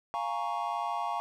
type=chord; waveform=triangle; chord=Bb minor seventh; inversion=second; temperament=equal; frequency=698.5 / 830.6 / 932.3 / 1108.7 Hz; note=F5 / Ab5 / Bb5 / Db6; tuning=0 / 0 / 0 / 0 cents; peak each=-34 dBFS; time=0.14-1.2 s; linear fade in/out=0 ms; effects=none